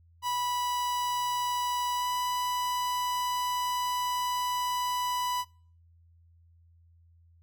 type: tone with pitch glide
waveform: 45% pulse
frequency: 983 to 989.8 Hz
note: B5 to B5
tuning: -8 to +4 cents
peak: -28 dBFS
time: 0.22-5.45 s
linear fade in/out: 50 ms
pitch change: +12 cents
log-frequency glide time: 1.96-2.07 s
effects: noise-tail reverb RT60 0.5 s tail -26 dB re dry + added 84 Hz sine -57 dBFS peak until 7.42 s